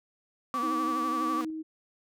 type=tone with vibrato; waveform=sawtooth; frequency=249.9 Hz; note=B3; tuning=21 cents sharp; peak=-31 dBFS; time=0.54-1.45 s; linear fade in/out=2 ms; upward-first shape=triangle; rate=12 Hz; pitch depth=100 cents each way
type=tone; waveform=sine; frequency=1155 Hz; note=D6; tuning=29 cents flat; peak=-28 dBFS; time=0.54-1.41 s; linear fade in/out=0 ms
type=tone with tremolo; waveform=sine; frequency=316.2 Hz; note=D#4; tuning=28 cents sharp; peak=-31 dBFS; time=0.62-1.63 s; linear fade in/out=20 ms; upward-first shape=square; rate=1.7 Hz; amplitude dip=25%
effects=none